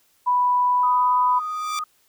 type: tone with pitch glide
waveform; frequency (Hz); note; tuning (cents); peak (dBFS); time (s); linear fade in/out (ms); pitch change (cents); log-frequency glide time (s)
sine; 987.8 to 994.1; B5 to B5; 0 to +11; -16; 0.26-1.4; 20; +11; 0.59-1.15
type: tone with vibrato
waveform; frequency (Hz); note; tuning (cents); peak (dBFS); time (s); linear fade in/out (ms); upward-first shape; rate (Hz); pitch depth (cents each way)
sine; 1243; D#6; -2; -25; 0.83-1.84; 5; sine; 18; 10
type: tone with exponential growth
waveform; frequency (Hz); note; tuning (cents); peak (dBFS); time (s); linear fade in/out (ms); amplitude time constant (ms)
10% pulse; 1173; D6; -2; -17; 1.28-1.79; 1; 110
effects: white hiss -62 dBFS RMS until 2.08 s